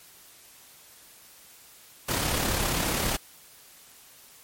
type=noise with amplitude modulation; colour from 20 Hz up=pink; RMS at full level=-25 dBFS; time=2.08-3.17 s; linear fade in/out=10 ms; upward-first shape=sine; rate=34.9 Hz; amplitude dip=40%; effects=white hiss -52 dBFS RMS until 4.43 s + MP3 64 kbps